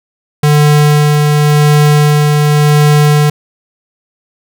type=tone with tremolo; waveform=square; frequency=148.6 Hz; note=D3; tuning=21 cents sharp; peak=-5 dBFS; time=0.43-3.3 s; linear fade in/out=5 ms; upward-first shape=sine; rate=0.91 Hz; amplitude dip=25%; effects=none